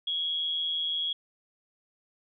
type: tone with amplitude modulation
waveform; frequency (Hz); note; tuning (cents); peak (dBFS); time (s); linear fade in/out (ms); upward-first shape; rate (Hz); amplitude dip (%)
sine; 3322; G#7; 0; -25; 0.07-1.13; 5; sine; 161; 50
effects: none